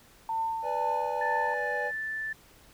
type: tone with tremolo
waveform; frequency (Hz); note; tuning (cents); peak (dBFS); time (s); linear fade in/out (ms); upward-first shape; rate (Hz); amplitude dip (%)
sine; 899; A5; +37; -26; 0.29-1.54; 2; triangle; 2.1; 55
type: chord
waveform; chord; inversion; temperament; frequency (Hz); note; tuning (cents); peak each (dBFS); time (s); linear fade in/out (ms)
triangle; G# diminished; first; equal; 493.9 / 587.3 / 830.6; B4 / D5 / G#5; 0 / 0 / 0; -33; 0.62-1.92; 50
type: tone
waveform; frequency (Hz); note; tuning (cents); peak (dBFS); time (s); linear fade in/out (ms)
sine; 1760; A6; 0; -31; 1.21-2.33; 5
effects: pink hiss -57 dBFS RMS until 2.73 s